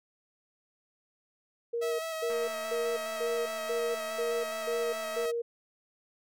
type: tone bursts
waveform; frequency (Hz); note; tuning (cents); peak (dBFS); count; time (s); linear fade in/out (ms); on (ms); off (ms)
sine; 469.1; A#4; +11; -29; 8; 1.73-5.42; 10; 260; 230
type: tone with vibrato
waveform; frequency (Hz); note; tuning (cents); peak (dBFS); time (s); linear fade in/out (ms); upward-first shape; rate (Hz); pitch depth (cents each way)
sawtooth; 645; E5; -38; -30; 1.81-5.32; 20; square; 4.8; 17
type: click train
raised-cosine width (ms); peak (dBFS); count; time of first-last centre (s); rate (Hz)
0.5; -32; 675; 2.3-5.256; 228
effects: none